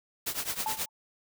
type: noise with tremolo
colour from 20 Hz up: white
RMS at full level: -30 dBFS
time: 0.26-0.86 s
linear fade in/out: 10 ms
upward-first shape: triangle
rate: 9.4 Hz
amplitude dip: 90%
type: tone with exponential decay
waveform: sine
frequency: 873 Hz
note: A5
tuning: 14 cents flat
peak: -26 dBFS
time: 0.66-0.89 s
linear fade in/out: 2 ms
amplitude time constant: 50 ms
effects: none